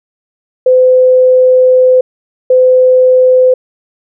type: tone pair in turn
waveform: sine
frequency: 510 / 510 Hz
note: C5 / C5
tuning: -44 / -44 cents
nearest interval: unison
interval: 0 cents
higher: neither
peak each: -3 dBFS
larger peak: neither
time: 0.66-2.01 / 2.5-3.54 s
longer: first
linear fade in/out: 5 ms
effects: none